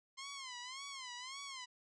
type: tone with vibrato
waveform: 10% pulse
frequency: 1046.5 Hz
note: C6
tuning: in tune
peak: -37 dBFS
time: 0.17-1.66 s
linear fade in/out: 20 ms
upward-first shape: sine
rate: 1.8 Hz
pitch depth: 130 cents each way
effects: resampled to 22050 Hz